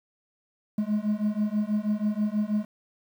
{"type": "beating tone pair", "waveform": "triangle", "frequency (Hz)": [207.6, 213.8], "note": ["G#3", "A3"], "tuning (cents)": [0, -49], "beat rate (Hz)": 6.2, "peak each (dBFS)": -25, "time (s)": [0.78, 2.65], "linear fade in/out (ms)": 5, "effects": ["9-bit"]}